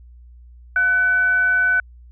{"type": "tone with frequency modulation", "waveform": "sine", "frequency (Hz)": 1500, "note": "F#6", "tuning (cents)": 23, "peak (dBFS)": -14, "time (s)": [0.76, 1.8], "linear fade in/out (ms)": 2, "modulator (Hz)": 798, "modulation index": 0.21, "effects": ["added 60 Hz sine -41 dBFS peak until 2.11 s"]}